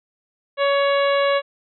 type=harmonic tone with a mistuned harmonic; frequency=561 Hz; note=C#5; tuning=21 cents sharp; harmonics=1 / 2 / 3 / 4 / 5 / 6 / 7; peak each=-17 / -23 / -27 / -29 / -31 / -33 / -34 dBFS; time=0.57-1.42 s; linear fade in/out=50 ms; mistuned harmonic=4; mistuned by=-16 cents; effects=none